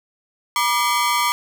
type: ring-modulated tone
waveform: sawtooth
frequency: 1078 Hz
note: C#6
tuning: 49 cents flat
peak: -10 dBFS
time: 0.56-1.32 s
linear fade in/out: 0 ms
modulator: 113 Hz
effects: 8-bit